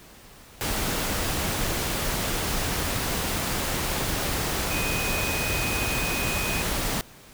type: tone in noise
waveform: sine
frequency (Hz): 2500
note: D#7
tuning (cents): +8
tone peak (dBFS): -30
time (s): 4.71-6.62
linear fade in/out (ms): 0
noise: pink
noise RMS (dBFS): -27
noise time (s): 0.61-7.01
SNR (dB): -6
effects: pink hiss -49 dBFS RMS until 7.33 s